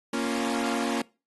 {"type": "chord", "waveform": "sawtooth", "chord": "Bb minor", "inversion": "none", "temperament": "equal", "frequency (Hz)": [233.1, 277.2, 349.2], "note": ["Bb3", "Db4", "F4"], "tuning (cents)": [0, 0, 0], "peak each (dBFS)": [-25, -26, -29], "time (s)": [0.13, 1.02], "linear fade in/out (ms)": 5, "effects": ["noise-tail reverb RT60 0.3 s tail -23 dB re dry", "AAC 32 kbps"]}